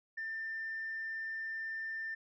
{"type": "tone", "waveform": "sine", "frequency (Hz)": 1791, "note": "A6", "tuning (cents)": 30, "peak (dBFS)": -36, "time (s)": [0.17, 2.15], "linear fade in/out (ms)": 10, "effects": ["tanh soft clip ceiling -33 dBFS"]}